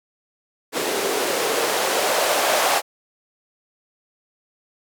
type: noise with band-pass filter sweep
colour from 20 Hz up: blue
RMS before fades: -21 dBFS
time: 0.72-2.82 s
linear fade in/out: 50 ms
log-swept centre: 360 to 680 Hz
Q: 2.4
effects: none